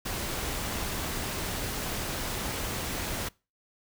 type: noise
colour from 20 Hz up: pink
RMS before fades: -33 dBFS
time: 0.05-3.29 s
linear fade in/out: 10 ms
effects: noise-tail reverb RT60 0.3 s tail -24 dB re dry